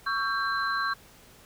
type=tone cluster; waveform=sine; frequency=1119 / 1339 / 1586 / 4064 Hz; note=C#6 / E6 / G6 / B7; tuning=+16 / +27 / +20 / +49 cents; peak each=-29 / -35 / -29 / -37 dBFS; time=0.06-0.94 s; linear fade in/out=10 ms; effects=pink hiss -54 dBFS RMS until 1.45 s